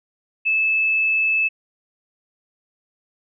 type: tone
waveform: sine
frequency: 2615 Hz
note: E7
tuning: 15 cents flat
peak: -16 dBFS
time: 0.45-1.49 s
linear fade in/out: 20 ms
effects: none